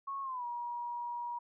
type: tone with pitch glide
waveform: sine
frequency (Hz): 1099 to 956.7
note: C#6 to A#5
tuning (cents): -15 to +45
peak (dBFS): -36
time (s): 0.07-1.39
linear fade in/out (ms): 10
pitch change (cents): -240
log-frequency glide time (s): 0.22-0.45
effects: none